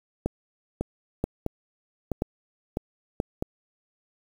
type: two click trains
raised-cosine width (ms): 2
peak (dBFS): -13 / -11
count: 5 / 4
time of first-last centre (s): 0.81-3.424 / 0.26-3.201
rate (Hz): 1.53 / 1.02
effects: 7-bit